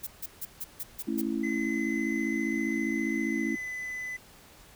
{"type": "noise bursts", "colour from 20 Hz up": "violet", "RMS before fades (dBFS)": -35, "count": 7, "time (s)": [0.03, 1.217], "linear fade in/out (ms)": 10, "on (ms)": 41, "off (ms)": 150}
{"type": "chord", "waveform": "sine", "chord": "A major", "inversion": "none", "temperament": "just", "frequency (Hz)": [220, 275, 330], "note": ["A3", "C#4", "E4"], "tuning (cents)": [0, -14, 2], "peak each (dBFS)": -32, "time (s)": [1.07, 3.56], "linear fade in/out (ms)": 10}
{"type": "tone with pitch glide", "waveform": "triangle", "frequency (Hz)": [2034, 2007], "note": ["C7", "B6"], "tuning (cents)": [-50, 27], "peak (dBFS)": -32, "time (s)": [1.43, 4.17], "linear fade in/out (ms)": 10, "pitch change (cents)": -23, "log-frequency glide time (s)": [3.21, 3.69]}
{"effects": ["pink hiss -54 dBFS RMS until 4.75 s"]}